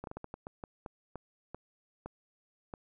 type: slowing click train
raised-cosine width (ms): 1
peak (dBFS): -27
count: 13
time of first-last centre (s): 0.04-2.738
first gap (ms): 32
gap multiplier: 1.32
effects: none